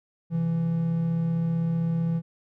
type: tone pair together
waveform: triangle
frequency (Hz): 130.81 / 166.38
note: C3 / E3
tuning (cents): 0 / +16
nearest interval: major third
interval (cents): 416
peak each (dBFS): -31 / -21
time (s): 0.3-2.22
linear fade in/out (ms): 50
effects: none